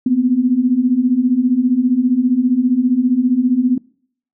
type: beating tone pair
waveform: sine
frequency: 240 / 255 Hz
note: B3 / C4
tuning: -49 / -44 cents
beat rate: 15 Hz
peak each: -17 / -13 dBFS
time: 0.06-3.78 s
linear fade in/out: 5 ms
effects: noise-tail reverb RT60 0.6 s tail -24 dB re dry